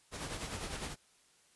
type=noise with tremolo; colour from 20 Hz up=pink; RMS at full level=-39 dBFS; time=0.11-0.96 s; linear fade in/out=50 ms; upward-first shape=sine; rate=9.9 Hz; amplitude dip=50%; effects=white hiss -67 dBFS RMS until 1.55 s + resampled to 24000 Hz